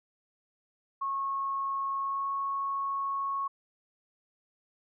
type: tone with pitch glide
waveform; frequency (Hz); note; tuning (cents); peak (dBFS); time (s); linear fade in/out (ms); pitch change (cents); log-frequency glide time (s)
sine; 1094 to 1101.6; C#6 to C#6; -23 to -11; -29; 1.01-3.48; 10; +12; 1.97-2.3
effects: none